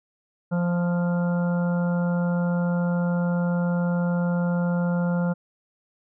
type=harmonic tone; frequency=174.61 Hz; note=F3; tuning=in tune; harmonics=1 / 3 / 4 / 5 / 6 / 7 / 8; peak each=-21 / -30 / -40 / -38 / -45 / -46 / -37 dBFS; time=0.51-5.34 s; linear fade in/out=20 ms; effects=none